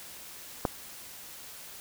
clicks, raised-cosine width 1 ms, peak -11 / -30 dBFS, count 2, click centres 0.652 / 0.656 s, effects white hiss -46 dBFS RMS until 1.8 s

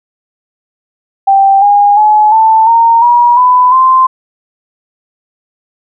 sine tone with pitch steps, 784 / 816.3 / 850 / 885.1 / 921.6 / 959.7 / 999.3 / 1040.5 Hz, G5 / G#5 / G#5 / A5 / A#5 / B5 / B5 / C6, 0 / -30 / +40 / +10 / -20 / -50 / +20 / -10 cents, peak -3 dBFS, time 1.27-4.07 s, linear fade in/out 10 ms, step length 350 ms, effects none

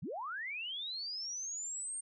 sine linear sweep, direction up, 103.83 to 8780 Hz, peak -38 dBFS, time 0.02-2.01 s, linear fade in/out 10 ms, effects none

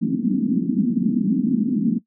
pink band-pass noise, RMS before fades -20 dBFS, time 0.01-1.99 s, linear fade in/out 20 ms, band 190 to 270 Hz, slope 48 dB/octave, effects noise-tail reverb RT60 0.1 s tail -18 dB re dry

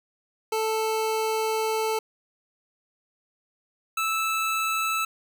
25% pulse tone pair in turn, 440 / 1313.6 Hz, A4 / E6, 0 / -6 cents, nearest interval octave + perfect fifth, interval 1894 cents, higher second, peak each -20 dBFS, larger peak neither, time 0.52-1.99 / 3.97-5.05 s, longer first, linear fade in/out 5 ms, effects none

